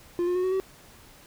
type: tone with pitch steps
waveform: triangle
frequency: 349.2 / 356.9 / 364.9 / 373 / 381.2 Hz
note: F4 / F4 / F#4 / F#4 / G4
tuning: 0 / +38 / -24 / +14 / -48 cents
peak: -21 dBFS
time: 0.19-0.6 s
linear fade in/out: 0 ms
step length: 82 ms
effects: pink hiss -52 dBFS RMS until 1.26 s